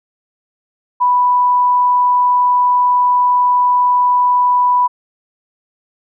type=tone; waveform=sine; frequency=987.8 Hz; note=B5; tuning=in tune; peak=-9 dBFS; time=1-4.88 s; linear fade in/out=20 ms; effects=none